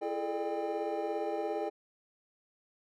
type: tone cluster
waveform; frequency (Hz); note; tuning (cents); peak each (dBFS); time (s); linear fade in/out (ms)
triangle; 336.9 / 420.8 / 438.1 / 601 / 798; E4 / G#4 / A4 / D5 / G5; +38 / +23 / -7 / +40 / +31; -37 / -36 / -38 / -36 / -36; 0.01-1.7; 20
effects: none